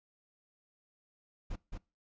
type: noise with echo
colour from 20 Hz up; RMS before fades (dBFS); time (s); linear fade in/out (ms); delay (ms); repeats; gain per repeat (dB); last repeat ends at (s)
brown; -37; 1.5-1.56; 10; 220; 1; -3; 1.78
effects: noise-tail reverb RT60 0.3 s tail -23 dB re dry + resampled to 16000 Hz